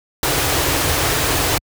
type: band-stop noise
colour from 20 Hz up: pink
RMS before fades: -17 dBFS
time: 0.23-1.58 s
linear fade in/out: 2 ms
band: 160 to 260 Hz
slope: 96 dB/octave
effects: high-pass 60 Hz 12 dB/octave